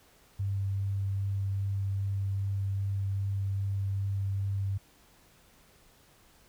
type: tone with vibrato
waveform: sine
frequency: 98.4 Hz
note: G2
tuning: 7 cents sharp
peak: -28 dBFS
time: 0.39-4.78 s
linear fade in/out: 10 ms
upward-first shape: sine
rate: 2.5 Hz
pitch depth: 8 cents each way
effects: pink hiss -61 dBFS RMS until 6.48 s